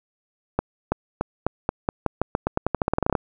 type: accelerating click train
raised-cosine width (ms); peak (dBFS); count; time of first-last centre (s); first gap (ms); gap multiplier
1; -6; 22; 0.59-3.152; 330; 0.88
effects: none